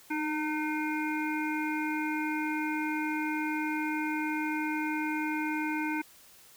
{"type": "harmonic tone with a mistuned harmonic", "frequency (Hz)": 304.4, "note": "D#4", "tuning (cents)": -38, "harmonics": [1, 3, 5, 7, 8], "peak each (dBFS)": [-31, -36, -38, -39, -40], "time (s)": [0.1, 6.02], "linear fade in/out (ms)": 10, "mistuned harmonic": 1, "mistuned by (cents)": 19, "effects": ["white hiss -56 dBFS RMS until 6.56 s"]}